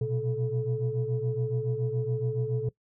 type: tone cluster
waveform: sine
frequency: 120.5 / 127.6 / 434.6 Hz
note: B2 / C3 / A4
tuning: -42 / -43 / -21 cents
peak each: -30 dBFS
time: 0.01-2.69 s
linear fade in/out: 5 ms
effects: noise-tail reverb RT60 0.1 s tail -21 dB re dry + tanh soft clip ceiling -18 dBFS